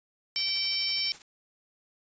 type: harmonic tone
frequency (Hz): 770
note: G5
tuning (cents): -31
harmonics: 3 / 4 / 5 / 6 / 7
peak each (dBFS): -35 / -36 / -38 / -34 / -29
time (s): 0.36-1.12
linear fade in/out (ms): 0
type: noise with tremolo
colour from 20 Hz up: white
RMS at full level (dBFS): -44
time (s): 0.38-1.22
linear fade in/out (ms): 2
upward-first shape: triangle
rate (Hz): 12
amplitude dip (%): 85
effects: resampled to 16000 Hz